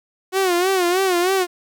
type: tone with vibrato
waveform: sawtooth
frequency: 366.4 Hz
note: F#4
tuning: 17 cents flat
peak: -12 dBFS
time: 0.32-1.47 s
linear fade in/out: 50 ms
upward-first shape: sine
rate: 3.2 Hz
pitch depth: 100 cents each way
effects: 9-bit